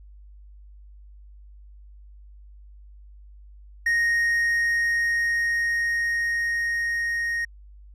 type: tone with level ramp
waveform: triangle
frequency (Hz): 1864.7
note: A#6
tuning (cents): 0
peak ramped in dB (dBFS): -17 to -22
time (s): 3.86-7.45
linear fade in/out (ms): 5
effects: added 50 Hz sine -44 dBFS peak until 7.94 s + resampled to 32000 Hz